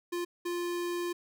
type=tone bursts at uneven times; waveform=square; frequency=349.2 Hz; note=F4; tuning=in tune; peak=-32 dBFS; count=2; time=0.12-0.25 / 0.45-1.13 s; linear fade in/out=10 ms; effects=none